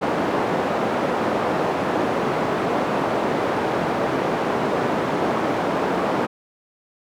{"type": "band-pass noise", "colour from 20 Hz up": "white", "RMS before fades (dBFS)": -22, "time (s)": [0.01, 6.27], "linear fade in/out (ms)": 20, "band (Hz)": [180, 770], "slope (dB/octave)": 12, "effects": []}